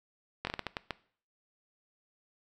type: slowing click train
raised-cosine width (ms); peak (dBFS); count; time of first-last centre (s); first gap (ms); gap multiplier
0.3; -17; 8; 0.45-0.907; 21; 1.37
effects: noise-tail reverb RT60 0.5 s tail -19 dB re dry